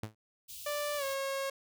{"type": "tone with exponential decay", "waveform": "sawtooth", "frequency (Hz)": 108.4, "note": "A2", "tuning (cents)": -25, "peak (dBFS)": -30, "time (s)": [0.03, 0.15], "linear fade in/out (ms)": 5, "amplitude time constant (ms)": 26}
{"type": "band-stop noise", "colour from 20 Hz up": "white", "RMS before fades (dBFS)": -46, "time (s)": [0.48, 1.15], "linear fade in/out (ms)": 20, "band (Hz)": [110, 2700], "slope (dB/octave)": 48}
{"type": "tone with pitch glide", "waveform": "sawtooth", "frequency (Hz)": [587.3, 544.8], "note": ["D5", "C#5"], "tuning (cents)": [0, -30], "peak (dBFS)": -29, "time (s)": [0.66, 1.5], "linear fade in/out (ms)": 5, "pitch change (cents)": -130, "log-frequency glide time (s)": [0.97, 1.04]}
{"effects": []}